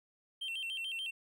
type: tone with vibrato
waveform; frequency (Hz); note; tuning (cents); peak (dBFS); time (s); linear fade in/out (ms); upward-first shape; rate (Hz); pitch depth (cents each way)
triangle; 2917; F#7; -25; -35; 0.41-1.11; 10; square; 6.9; 130
effects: none